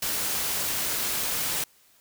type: noise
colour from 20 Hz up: white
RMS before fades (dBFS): -28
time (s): 0.02-1.64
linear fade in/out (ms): 5
effects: white hiss -60 dBFS RMS until 2 s